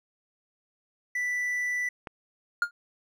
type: tone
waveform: triangle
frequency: 1975.5 Hz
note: B6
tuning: in tune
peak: -25 dBFS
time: 1.15-1.89 s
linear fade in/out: 5 ms
type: click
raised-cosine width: 0.5 ms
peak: -22 dBFS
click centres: 2.072 s
type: tone with exponential decay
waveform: triangle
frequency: 1414 Hz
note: F6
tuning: 21 cents sharp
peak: -16 dBFS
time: 2.62-2.71 s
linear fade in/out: 2 ms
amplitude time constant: 19 ms
effects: none